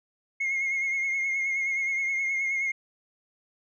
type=tone with vibrato; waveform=sine; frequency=2152 Hz; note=C7; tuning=48 cents sharp; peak=-23 dBFS; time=0.4-2.72 s; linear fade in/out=10 ms; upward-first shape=triangle; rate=9.5 Hz; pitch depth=43 cents each way; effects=tanh soft clip ceiling -23 dBFS